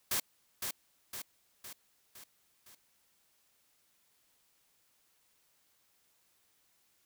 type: noise with echo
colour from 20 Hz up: white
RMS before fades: -32 dBFS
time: 0.11-0.2 s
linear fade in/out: 5 ms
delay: 510 ms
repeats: 5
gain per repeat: -5 dB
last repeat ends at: 2.75 s
effects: white hiss -72 dBFS RMS until 7.05 s